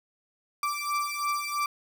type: beating tone pair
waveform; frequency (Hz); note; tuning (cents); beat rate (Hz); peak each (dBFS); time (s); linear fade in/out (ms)
35% pulse; 1169 / 1172; D6 / D6; -8 / -4; 3; -29; 0.63-1.66; 2
effects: none

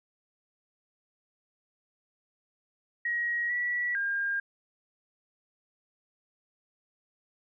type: tone with pitch steps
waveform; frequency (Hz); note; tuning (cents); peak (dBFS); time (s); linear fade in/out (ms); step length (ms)
sine; 1897 / 1944 / 1609; A#6 / B6 / G6; +30 / -28 / +45; -27; 3.05-4.4; 5; 450
effects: none

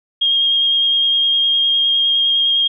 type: tone with vibrato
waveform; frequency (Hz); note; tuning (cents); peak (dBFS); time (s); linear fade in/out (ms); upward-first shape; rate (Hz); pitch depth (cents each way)
sine; 3238; G#7; -45; -12; 0.21-2.68; 10; square; 9.8; 9
effects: none

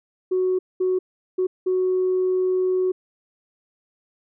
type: tone bursts at uneven times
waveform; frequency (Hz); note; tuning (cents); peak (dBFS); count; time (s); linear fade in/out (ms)
sine; 370; F#4; 0; -17; 4; 0.31-0.59 / 0.8-0.99 / 1.38-1.47 / 1.66-2.92; 10
effects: tanh soft clip ceiling -14 dBFS

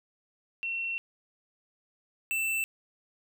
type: tone pair in turn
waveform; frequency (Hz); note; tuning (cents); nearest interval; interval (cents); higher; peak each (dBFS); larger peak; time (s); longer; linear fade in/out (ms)
sine / square; 2716 / 2666; F7 / E7; -49 / +19; unison; 32; first; -30 / -28; second; 0.63-0.98 / 2.31-2.64; first; 0
effects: none

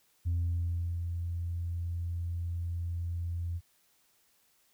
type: tone with ADSR envelope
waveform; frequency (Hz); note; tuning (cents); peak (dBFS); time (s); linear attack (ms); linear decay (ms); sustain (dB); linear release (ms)
sine; 85.7; F2; -32; -25; 0.25-3.61; 22; 730; -6; 49
effects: tanh soft clip ceiling -25 dBFS + white hiss -69 dBFS RMS until 4.73 s

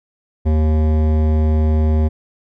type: tone with hard clipping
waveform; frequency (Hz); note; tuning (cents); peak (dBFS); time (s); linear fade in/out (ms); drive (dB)
sine; 77.6; D#2; -4; -14; 0.45-2.09; 20; 15
effects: none

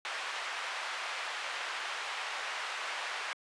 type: band-pass noise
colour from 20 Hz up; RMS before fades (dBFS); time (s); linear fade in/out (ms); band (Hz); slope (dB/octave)
white; -38; 0.05-3.33; 0; 770 to 2300; 12
effects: high-pass 400 Hz 12 dB/octave + resampled to 22050 Hz

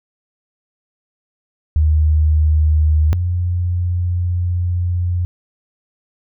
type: tone pair in turn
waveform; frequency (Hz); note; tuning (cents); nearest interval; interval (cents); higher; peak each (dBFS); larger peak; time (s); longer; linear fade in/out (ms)
sine; 77.2 / 88.46; D#2 / F2; -13 / +23; major second; 236; second; -10 / -15; first; 1.76-3.13 / 3.13-5.25; second; 0
effects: none

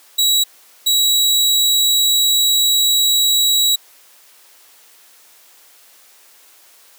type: tone pair in turn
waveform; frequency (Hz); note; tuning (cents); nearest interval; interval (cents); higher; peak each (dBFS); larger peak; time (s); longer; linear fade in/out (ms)
sawtooth; 3884 / 3884; B7 / B7; -30 / -30; unison; 0; neither; -9; neither; 0.18-0.44 / 0.86-3.76; second; 10
effects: white hiss -48 dBFS RMS until 6.98 s + high-pass 400 Hz 12 dB/octave

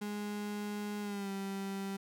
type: tone with pitch glide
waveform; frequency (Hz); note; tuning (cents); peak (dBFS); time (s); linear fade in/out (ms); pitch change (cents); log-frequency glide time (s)
35% pulse; 207.2 to 195.68; G#3 to G3; -4 to -3; -35; 0.01-1.97; 10; -99; 1.01-1.31
effects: none

